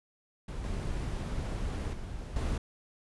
brown noise with level steps, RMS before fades -38 / -34 / -40 / -31 dBFS, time 0.48-2.58 s, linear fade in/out 5 ms, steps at 0.64 / 1.93 / 2.36 s, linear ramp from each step 2 ms, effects resampled to 24000 Hz

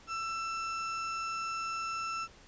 35% pulse tone, 1334 Hz, E6, 20 cents sharp, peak -32 dBFS, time 0.07-2.28 s, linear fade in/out 50 ms, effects pink hiss -57 dBFS RMS until 2.47 s + resampled to 16000 Hz

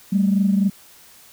sine tone pair together, 194.57 / 218.4 Hz, G3 / A3, -13 / -13 cents, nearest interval major second, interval 200 cents, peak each -15 / -21 dBFS, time 0.12-0.7 s, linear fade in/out 10 ms, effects tanh soft clip ceiling -7 dBFS + white hiss -48 dBFS RMS until 1.32 s

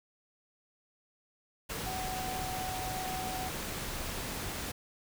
sine tone in noise, 747 Hz, F#5, 16 cents sharp, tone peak -37 dBFS, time 1.86-3.49 s, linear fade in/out 10 ms, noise pink, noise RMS -38 dBFS, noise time 1.69-4.72 s, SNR -2 dB, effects none

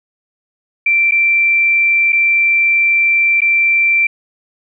sine tone with dropouts, 2349 Hz, D7, in tune, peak -9 dBFS, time 0.86-4.07 s, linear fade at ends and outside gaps 5 ms, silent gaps 1.111-1.119 / 2.123-2.128 / 3.406-3.417 s, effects none

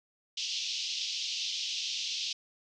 pink band-pass noise, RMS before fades -35 dBFS, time 0.37-2.33 s, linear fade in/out 5 ms, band 2800 to 6000 Hz, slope 48 dB/octave, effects none

